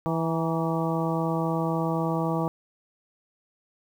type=harmonic tone with a mistuned harmonic; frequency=163.9 Hz; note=E3; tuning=10 cents flat; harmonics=1 / 2 / 3 / 4 / 5 / 6 / 7; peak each=-27 / -30 / -32 / -33 / -34 / -35 / -35 dBFS; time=0.06-2.48 s; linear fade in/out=0 ms; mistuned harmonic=6; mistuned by=-61 cents; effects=9-bit